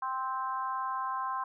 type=harmonic tone; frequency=261.6 Hz; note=C4; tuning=in tune; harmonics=3 / 4 / 5 / 6; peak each=-39 / -32 / -41 / -45 dBFS; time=0.02-1.44 s; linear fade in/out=5 ms; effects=none